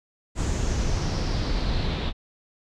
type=noise with low-pass filter sweep; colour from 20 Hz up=brown; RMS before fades=-25 dBFS; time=0.35-2.13 s; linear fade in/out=50 ms; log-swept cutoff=7500 to 3600 Hz; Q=4; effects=none